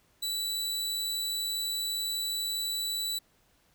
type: tone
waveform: sawtooth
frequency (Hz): 3951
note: B7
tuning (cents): 0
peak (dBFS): -27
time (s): 0.22-3.19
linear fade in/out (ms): 10
effects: pink hiss -67 dBFS RMS until 3.74 s